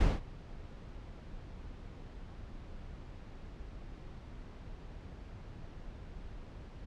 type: noise with ADSR envelope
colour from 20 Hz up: brown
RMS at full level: -24 dBFS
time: 0-6.86 s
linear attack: 11 ms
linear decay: 190 ms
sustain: -23 dB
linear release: 17 ms
effects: low-pass 5000 Hz 12 dB/octave